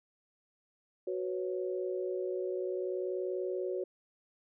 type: chord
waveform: sine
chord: F# suspended fourth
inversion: none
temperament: equal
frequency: 370 / 493.9 / 554.4 Hz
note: F#4 / B4 / C#5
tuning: 0 / 0 / 0 cents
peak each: -34 / -40 / -39 dBFS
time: 1.07-3.84 s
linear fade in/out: 5 ms
effects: none